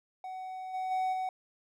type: tone with level steps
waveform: triangle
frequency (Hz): 749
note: F#5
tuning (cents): +21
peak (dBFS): -36 / -30 / -26 / -29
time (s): 0.24-1.29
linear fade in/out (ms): 2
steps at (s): 0.73 / 0.9 / 1.12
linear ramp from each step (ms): 20
effects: none